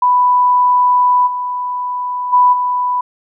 sine tone with level steps, 991 Hz, B5, 6 cents sharp, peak -8 / -17 / -6 / -13 dBFS, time 0.02-3.01 s, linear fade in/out 5 ms, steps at 1.26 / 2.32 / 2.52 s, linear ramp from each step 20 ms, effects none

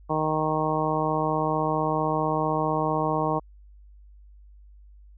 harmonic tone, 155.56 Hz, D#3, in tune, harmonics 1 / 2 / 3 / 4 / 5 / 6 / 7, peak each -30 / -30 / -30 / -30 / -30 / -30 / -30 dBFS, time 0.09-3.4 s, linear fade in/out 20 ms, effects added 50 Hz sine -47 dBFS peak until 5.17 s

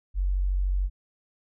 sine tone, 46.76 Hz, F#1, 19 cents sharp, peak -22 dBFS, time 0.14-0.9 s, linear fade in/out 50 ms, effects none

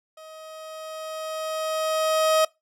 30% pulse tone with level ramp, 631 Hz, D#5, 24 cents sharp, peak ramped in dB -40 to -14 dBFS, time 0.17-2.45 s, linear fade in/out 5 ms, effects noise-tail reverb RT60 0.2 s tail -22 dB re dry + low-pass 12000 Hz 12 dB/octave

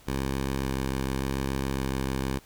10% pulse tone with vibrato, 66.9 Hz, C2, 39 cents sharp, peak -19 dBFS, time 0.07-2.39 s, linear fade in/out 10 ms, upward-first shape square, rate 0.88 Hz, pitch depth 11 cents each way, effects pink hiss -55 dBFS RMS until 2.45 s

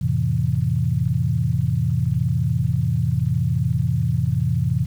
sine chord, F major seventh, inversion none, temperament equal, 87.31 / 110 / 130.81 / 164.81 Hz, F2 / A2 / C3 / E3, 0 / 0 / 0 / 0 cents, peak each -26 / -23 / -21 / -24 dBFS, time 0.01-4.86 s, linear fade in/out 10 ms, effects 8-bit

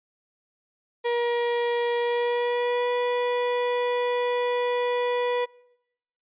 35% pulse tone with pitch glide, 476.3 to 489.1 Hz, A#4 to B4, +37 to -17 cents, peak -21 dBFS, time 1.04-5.46 s, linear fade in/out 20 ms, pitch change +46 cents, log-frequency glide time 1.98-2.9 s, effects noise-tail reverb RT60 0.9 s tail -24 dB re dry + resampled to 8000 Hz

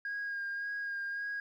sine tone with vibrato, 1627 Hz, G#6, 36 cents flat, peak -33 dBFS, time 0.05-1.4 s, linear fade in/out 2 ms, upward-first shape sine, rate 1.8 Hz, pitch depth 20 cents each way, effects tanh soft clip ceiling -32 dBFS + 12-bit

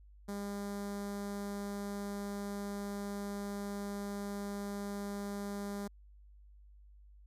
sawtooth tone with notch filter, 201.7 Hz, G3, 50 cents sharp, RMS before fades -40 dBFS, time 0.28-5.88 s, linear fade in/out 10 ms, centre 2700 Hz, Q 0.92, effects added 50 Hz sine -55 dBFS peak until 7.26 s + resampled to 32000 Hz

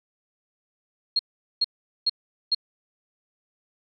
sine tone bursts, 4268 Hz, C8, 34 cents sharp, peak -18 dBFS, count 4, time 1.16-2.548 s, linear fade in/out 5 ms, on 32 ms, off 420 ms, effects none

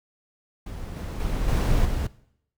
brown noise with level steps, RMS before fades -34 / -31 / -26 / -21 / -26 dBFS, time 0.66-2.07 s, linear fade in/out 5 ms, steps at 0.96 / 1.2 / 1.48 / 1.85 s, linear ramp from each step 2 ms, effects noise-tail reverb RT60 0.7 s tail -19 dB re dry

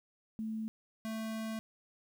sine / square tone pair in turn, 220 / 221.3 Hz, A3 / A3, 0 / +10 cents, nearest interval unison, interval 10 cents, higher second, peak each -35 / -37 dBFS, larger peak first, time 0.39-0.68 / 1.05-1.59 s, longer second, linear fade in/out 0 ms, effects 11-bit

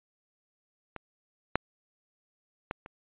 clicks, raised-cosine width 0.5 ms, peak -23 / -8 / -17 / -29 dBFS, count 4, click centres 0.963 / 1.556 / 2.711 / 2.861 s, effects resampled to 8000 Hz

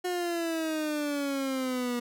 30% pulse exponential sweep, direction down, 363.1 to 239.9 Hz, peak -26 dBFS, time 0.04-2 s, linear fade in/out 10 ms, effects none

